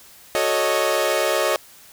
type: chord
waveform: sawtooth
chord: D# half-diminished seventh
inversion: first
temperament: equal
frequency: 370 / 440 / 554.4 / 622.3 Hz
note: F#4 / A4 / C#5 / D#5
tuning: 0 / 0 / 0 / 0 cents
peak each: -23 / -22 / -19 / -18 dBFS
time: 0.35-1.56 s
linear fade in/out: 0 ms
effects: white hiss -47 dBFS RMS until 1.92 s